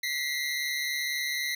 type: tone pair together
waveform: 25% pulse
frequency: 1950 / 2094 Hz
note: B6 / C7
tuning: -23 / +1 cents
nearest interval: minor second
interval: 124 cents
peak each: -28 dBFS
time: 0.03-1.55 s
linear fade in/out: 5 ms
effects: none